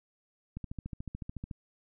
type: click train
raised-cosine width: 5 ms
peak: -26 dBFS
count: 14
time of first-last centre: 0.57-1.512 s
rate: 13.8 Hz
effects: none